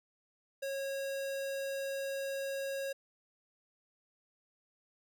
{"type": "tone", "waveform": "square", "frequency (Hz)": 547, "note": "C#5", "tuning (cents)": -23, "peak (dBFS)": -36, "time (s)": [0.62, 2.93], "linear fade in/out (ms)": 10, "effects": []}